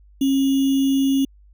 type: tone with sample-and-hold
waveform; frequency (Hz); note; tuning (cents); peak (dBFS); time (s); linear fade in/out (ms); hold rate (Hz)
sine; 271.6; C#4; -35; -15; 0.21-1.25; 5; 3150
effects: added 50 Hz sine -47 dBFS peak until 1.53 s